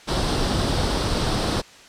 pink noise with comb filter, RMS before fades -22 dBFS, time 0.07-1.62 s, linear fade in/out 20 ms, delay 0.22 ms, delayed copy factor +0.5, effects white hiss -46 dBFS RMS until 1.88 s + low-pass 6000 Hz 12 dB/octave

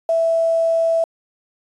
sine tone with quantisation, 659.3 Hz, E5, in tune, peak -14 dBFS, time 0.09-1.04 s, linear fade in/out 2 ms, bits 7, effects resampled to 22050 Hz

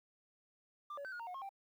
sine tone with pitch steps, 1186 / 566 / 1539 / 1437 / 923 / 724 / 1077 / 785 Hz, D6 / C#5 / G6 / F6 / A#5 / F#5 / C6 / G5, +17 / +36 / -32 / +49 / -17 / -38 / +50 / +2 cents, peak -40 dBFS, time 0.9-1.492 s, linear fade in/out 5 ms, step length 74 ms, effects tanh soft clip ceiling -42 dBFS + 12-bit

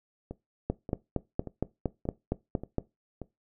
two click trains, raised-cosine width 2 ms, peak -14 / -24 dBFS, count 10 / 6, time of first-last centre 0.7-2.783 / 0.31-3.217 s, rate 4.32 / 1.72 Hz, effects noise-tail reverb RT60 0.2 s tail -19 dB re dry

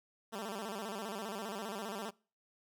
10% pulse tone with vibrato, 210 Hz, G#3, 19 cents sharp, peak -31 dBFS, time 0.32-2.11 s, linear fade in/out 20 ms, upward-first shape square, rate 15 Hz, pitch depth 120 cents each way, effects noise-tail reverb RT60 0.4 s tail -25 dB re dry

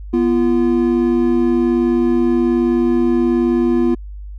triangle tone pair together, 244.6 / 343.4 Hz, B3 / F4, -16 / -29 cents, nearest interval tritone, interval 587 cents, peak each -13 dBFS, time 0.13-3.95 s, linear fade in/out 10 ms, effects added 50 Hz sine -28 dBFS peak until 4.38 s

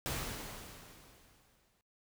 pink noise with exponential decay, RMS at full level -36 dBFS, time 0.06-1.81 s, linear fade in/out 0 ms, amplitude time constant 380 ms, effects noise-tail reverb RT60 0.3 s tail -24 dB re dry

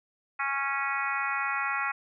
harmonic tone, 276 Hz, C#4, 7 cents flat, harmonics 3 / 4 / 5 / 6 / 7 / 8 / 9, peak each -36 / -34 / -32 / -38 / -34 / -38 / -36 dBFS, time 0.39-1.92 s, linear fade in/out 10 ms, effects none

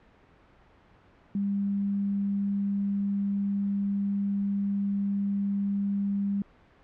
sine tone, 199.9 Hz, G3, 34 cents sharp, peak -25 dBFS, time 1.35-6.42 s, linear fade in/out 2 ms, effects pink hiss -58 dBFS RMS until 6.83 s + low-pass 2000 Hz 12 dB/octave

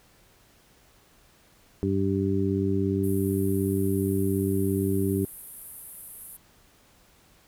harmonic tone, 97.3 Hz, G2, 12 cents flat, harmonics 1 / 2 / 3 / 4, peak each -28 / -28 / -28 / -28 dBFS, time 1.83-5.25 s, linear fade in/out 0 ms
pink band-pass noise, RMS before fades -44 dBFS, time 3.03-6.37 s, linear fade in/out 10 ms, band 10000 to 13000 Hz, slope 48 dB/octave
effects pink hiss -59 dBFS RMS until 7.47 s

